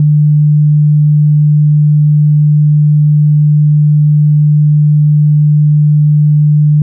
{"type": "tone", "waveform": "sine", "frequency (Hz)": 149.5, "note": "D3", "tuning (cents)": 31, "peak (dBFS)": -4, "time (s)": [0, 6.82], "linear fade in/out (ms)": 2, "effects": []}